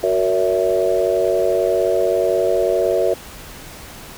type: chord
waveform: sine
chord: F# dominant seventh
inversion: none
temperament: equal with one note detuned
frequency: 370 / 466.2 / 568 / 659.3 Hz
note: F#4 / A#4 / C#5 / E5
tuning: 0 / 0 / +42 / 0 cents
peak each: -20 dBFS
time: 0.03-3.14 s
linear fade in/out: 5 ms
effects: pink hiss -37 dBFS RMS until 4.17 s